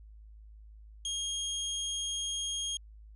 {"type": "tone", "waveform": "25% pulse", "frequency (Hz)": 3251, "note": "G#7", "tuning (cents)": -38, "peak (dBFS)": -29, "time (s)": [1.05, 2.77], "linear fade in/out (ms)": 2, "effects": ["added 53 Hz sine -49 dBFS peak until 3.15 s", "resampled to 24000 Hz"]}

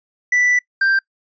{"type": "tone pair in turn", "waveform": "triangle", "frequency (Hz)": [1974, 1576.3], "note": ["B6", "G6"], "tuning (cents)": [-1, 9], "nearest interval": "major third", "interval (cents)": 390, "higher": "first", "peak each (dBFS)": [-11, -11], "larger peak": "neither", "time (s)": [[0.32, 0.59], [0.81, 0.99]], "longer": "first", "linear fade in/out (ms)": 5, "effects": ["noise-tail reverb RT60 0.1 s tail -24 dB re dry", "resampled to 16000 Hz"]}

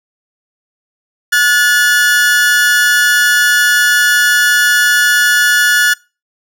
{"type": "tone pair together", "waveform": "40% pulse", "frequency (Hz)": [1451, 1725.5], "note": ["F#6", "A6"], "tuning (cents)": [-34, -34], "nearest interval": "minor third", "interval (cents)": 300, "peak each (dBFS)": -10, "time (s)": [1.32, 5.94], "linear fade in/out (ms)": 10, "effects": ["noise-tail reverb RT60 0.3 s tail -24 dB re dry"]}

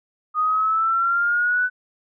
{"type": "exponential sweep", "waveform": "sine", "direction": "up", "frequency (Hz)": [1234, 1500], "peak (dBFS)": -17, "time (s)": [0.34, 1.7], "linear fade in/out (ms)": 50, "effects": []}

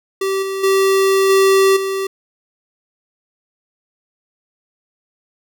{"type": "tone with level steps", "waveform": "square", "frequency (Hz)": 387.2, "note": "G4", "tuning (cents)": -21, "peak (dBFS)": [-17, -21, -12, -10, -19], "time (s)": [0.21, 2.07], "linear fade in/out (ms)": 5, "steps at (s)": [0.42, 0.63, 1.29, 1.76], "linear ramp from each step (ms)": 10, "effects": []}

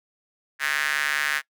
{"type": "tone with high-pass filter", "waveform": "square", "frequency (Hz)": 72.6, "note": "D2", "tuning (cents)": -19, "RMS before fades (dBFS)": -25, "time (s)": [0.59, 1.42], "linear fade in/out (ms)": 50, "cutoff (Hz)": 1700, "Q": 4.2, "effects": ["noise-tail reverb RT60 0.1 s tail -22 dB re dry"]}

